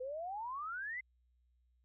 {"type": "exponential sweep", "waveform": "sine", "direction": "up", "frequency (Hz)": [493.9, 2093], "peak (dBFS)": -39, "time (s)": [0, 1.01], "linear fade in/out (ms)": 10, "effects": ["added 61 Hz sine -70 dBFS peak until 1.84 s"]}